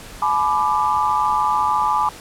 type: tone cluster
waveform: sine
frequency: 852 / 996 / 1182 Hz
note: G#5 / B5 / D6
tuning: +44 / +14 / +11 cents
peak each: -20 dBFS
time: 0.22-2.09 s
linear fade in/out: 2 ms
effects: pink hiss -38 dBFS RMS until 2.2 s + low-pass 12000 Hz 12 dB/octave